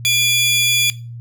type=tone pair together; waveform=sawtooth; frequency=2402 / 3397 Hz; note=D7 / G#7; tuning=+38 / +38 cents; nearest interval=tritone; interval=600 cents; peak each=-13 dBFS; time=0.05-0.9 s; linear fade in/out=0 ms; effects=noise-tail reverb RT60 0.3 s tail -18 dB re dry + added 118 Hz sine -29 dBFS peak until 1.2 s